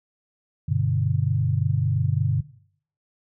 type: chord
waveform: sine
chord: G major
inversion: none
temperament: equal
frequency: 98 / 123.47 / 146.83 Hz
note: G2 / B2 / D3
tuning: 0 / 0 / 0 cents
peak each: -24 dBFS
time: 0.68-2.41 s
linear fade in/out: 10 ms
effects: noise-tail reverb RT60 0.6 s tail -18 dB re dry